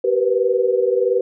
sine tone cluster, 385.4 / 479.7 / 501 Hz, G4 / A#4 / B4, -29 / +50 / +25 cents, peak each -19 dBFS, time 0.04-1.21 s, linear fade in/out 5 ms, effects none

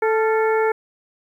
harmonic tone with a mistuned harmonic, 439.6 Hz, A4, 2 cents flat, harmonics 1 / 2 / 3 / 4 / 5, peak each -17 / -23 / -27 / -29 / -31 dBFS, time 0.02-0.72 s, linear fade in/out 5 ms, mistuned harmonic 3, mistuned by +77 cents, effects 9-bit

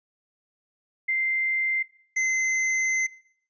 sine / square tone pair in turn, 2087 / 2061 Hz, C7 / C7, -5 / -27 cents, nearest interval unison, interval 22 cents, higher first, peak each -22 dBFS, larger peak neither, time 1.08-1.83 / 2.16-3.07 s, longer second, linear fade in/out 10 ms, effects noise-tail reverb RT60 0.6 s tail -20 dB re dry + resampled to 16000 Hz

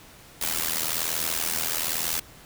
white noise with amplitude modulation, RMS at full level -24 dBFS, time 0.41-2.2 s, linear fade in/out 5 ms, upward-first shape sine, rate 81 Hz, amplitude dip 80%, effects pink hiss -49 dBFS RMS until 2.45 s

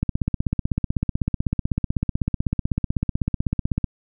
click train, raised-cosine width 5 ms, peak -8 dBFS, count 62, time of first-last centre 0.03-3.842 s, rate 16 Hz, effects none

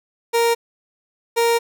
30% pulse tone pair in turn, 466.2 / 466.2 Hz, A#4 / A#4, 0 / 0 cents, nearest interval unison, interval 0 cents, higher neither, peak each -12 dBFS, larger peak neither, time 0.33-0.55 / 1.36-1.59 s, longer second, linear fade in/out 20 ms, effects none

